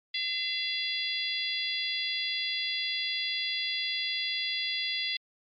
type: harmonic tone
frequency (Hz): 681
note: F5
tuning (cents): -44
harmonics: 3 / 4 / 5 / 6 / 7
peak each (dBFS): -35 / -37 / -33 / -37 / -36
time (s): 0.14-5.17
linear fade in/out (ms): 5
effects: MP3 64 kbps